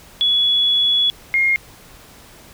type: tone pair in turn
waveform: sine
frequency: 3389 / 2135 Hz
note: G#7 / C7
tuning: +34 / +34 cents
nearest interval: minor sixth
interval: 800 cents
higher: first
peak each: -13 dBFS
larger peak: neither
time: 0.21-1.1 / 1.34-1.56 s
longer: first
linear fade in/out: 0 ms
effects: pink hiss -44 dBFS RMS until 2.53 s